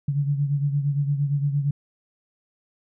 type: beating tone pair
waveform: sine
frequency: 141.5 / 150.2 Hz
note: C#3 / D3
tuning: +36 / +39 cents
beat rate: 8.7 Hz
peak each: -21 / -28 dBFS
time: 0.08-1.71 s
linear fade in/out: 5 ms
effects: none